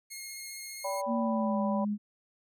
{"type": "tone with vibrato", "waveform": "10% pulse", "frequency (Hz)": 2149, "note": "C7", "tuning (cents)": 46, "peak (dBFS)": -31, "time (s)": [0.1, 1.02], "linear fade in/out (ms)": 20, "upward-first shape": "square", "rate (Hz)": 15, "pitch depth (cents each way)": 11}
{"type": "chord", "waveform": "sine", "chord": "G major", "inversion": "second", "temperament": "equal with one note detuned", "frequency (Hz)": [574.9, 784, 987.8], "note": ["D5", "G5", "B5"], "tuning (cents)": [-37, 0, 0], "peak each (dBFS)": [-33, -38, -35], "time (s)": [0.84, 1.85], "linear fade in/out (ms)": 10}
{"type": "tone with pitch glide", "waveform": "sine", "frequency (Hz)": [233.1, 207.7], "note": ["A#3", "G#3"], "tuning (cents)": [0, 0], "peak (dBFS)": -28, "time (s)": [1.06, 1.98], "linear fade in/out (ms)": 50, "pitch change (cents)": -200, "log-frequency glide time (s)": [1.17, 1.6]}
{"effects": []}